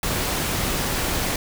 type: noise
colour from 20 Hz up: pink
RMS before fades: -24 dBFS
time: 0.03-1.36 s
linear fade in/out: 2 ms
effects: none